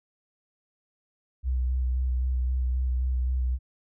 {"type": "tone with vibrato", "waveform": "sine", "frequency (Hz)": 63.2, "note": "B1", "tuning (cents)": 41, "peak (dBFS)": -23, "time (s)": [1.43, 3.59], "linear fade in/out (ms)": 50, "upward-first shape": "square", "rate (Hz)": 3.8, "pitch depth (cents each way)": 18, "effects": []}